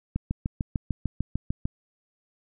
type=click train; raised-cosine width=5 ms; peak=-14 dBFS; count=11; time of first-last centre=0.16-1.655 s; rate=6.69 Hz; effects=none